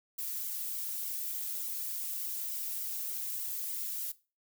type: noise with flanger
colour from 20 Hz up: violet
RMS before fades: -37 dBFS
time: 0.18-4.12 s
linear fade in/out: 10 ms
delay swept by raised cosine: 1.1 to 3.7 ms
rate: 3.4 Hz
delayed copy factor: -0.95
effects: noise-tail reverb RT60 0.3 s tail -18 dB re dry